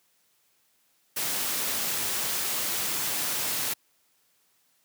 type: noise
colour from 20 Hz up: white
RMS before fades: -29 dBFS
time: 1.16-3.74 s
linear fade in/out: 10 ms
effects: white hiss -68 dBFS RMS until 4.84 s + high-pass 100 Hz 12 dB/octave